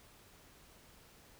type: silence
effects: pink hiss -61 dBFS RMS until 1.39 s